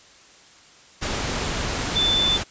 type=tone in noise; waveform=sine; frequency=3520 Hz; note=A7; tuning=in tune; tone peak=-18 dBFS; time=1.95-2.38 s; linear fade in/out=20 ms; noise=pink; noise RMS=-26 dBFS; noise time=1.01-2.44 s; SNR=+5 dB; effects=white hiss -50 dBFS RMS until 2.5 s + resampled to 16000 Hz